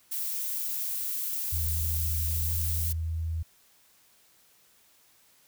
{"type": "noise", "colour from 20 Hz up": "violet", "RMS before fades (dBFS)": -32, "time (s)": [0.11, 2.93], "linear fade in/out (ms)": 10}
{"type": "tone with pitch glide", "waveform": "sine", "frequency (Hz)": [79.7, 81.37], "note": ["D#2", "E2"], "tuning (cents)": [42, -22], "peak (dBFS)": -28, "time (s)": [1.52, 3.43], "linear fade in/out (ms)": 10, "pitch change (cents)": 36, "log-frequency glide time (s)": [2.48, 2.54]}
{"effects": ["white hiss -62 dBFS RMS until 5.47 s"]}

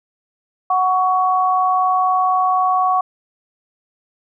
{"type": "tone pair together", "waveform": "sine", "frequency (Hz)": [740, 1119], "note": ["F#5", "C#6"], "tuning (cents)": [0, 16], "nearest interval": "perfect fifth", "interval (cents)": 716, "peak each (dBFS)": -16, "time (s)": [0.7, 3.01], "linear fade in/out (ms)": 5, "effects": []}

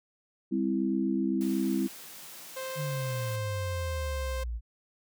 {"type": "chord", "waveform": "sine", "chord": "C major", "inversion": "second", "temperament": "equal with one note detuned", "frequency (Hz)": [200.1, 261.6, 329.6], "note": ["G3", "C4", "E4"], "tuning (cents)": [36, 0, 0], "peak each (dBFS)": [-30, -30, -30], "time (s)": [0.51, 1.88], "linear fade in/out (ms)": 20}
{"type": "high-pass noise", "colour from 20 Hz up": "white", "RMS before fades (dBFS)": -46, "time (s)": [1.41, 3.36], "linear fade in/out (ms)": 0, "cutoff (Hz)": 120, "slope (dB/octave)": 96}
{"type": "tone", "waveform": "sawtooth", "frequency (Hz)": 524, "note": "C5", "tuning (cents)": 2, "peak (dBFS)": -31, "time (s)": [2.56, 4.44], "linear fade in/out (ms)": 10}
{"type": "exponential sweep", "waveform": "sine", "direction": "down", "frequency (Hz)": [154.3, 55], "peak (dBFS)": -31, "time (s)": [2.75, 4.61], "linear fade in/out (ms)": 50}
{"effects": []}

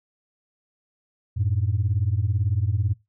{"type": "beating tone pair", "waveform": "sine", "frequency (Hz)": [92.1, 110.1], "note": ["F#2", "A2"], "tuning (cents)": [-7, 2], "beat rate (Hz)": 18, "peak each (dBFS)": -22, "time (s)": [1.36, 2.94], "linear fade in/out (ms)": 20, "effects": ["noise-tail reverb RT60 0.2 s tail -19 dB re dry", "tanh soft clip ceiling -14 dBFS"]}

